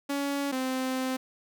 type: tone pair in turn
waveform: sawtooth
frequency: 281.5 / 259.5 Hz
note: C#4 / C4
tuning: +27 / -14 cents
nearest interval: minor second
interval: 141 cents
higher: first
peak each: -24 dBFS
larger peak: neither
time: 0.09-0.52 / 0.52-1.17 s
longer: second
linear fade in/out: 10 ms
effects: none